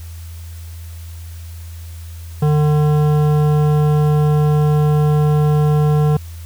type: tone with hard clipping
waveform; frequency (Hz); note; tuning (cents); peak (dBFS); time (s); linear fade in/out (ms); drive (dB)
triangle; 150; D3; +37; -13; 2.42-6.17; 5; 17
effects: added 83 Hz sine -29 dBFS peak until 6.45 s + white hiss -44 dBFS RMS until 6.45 s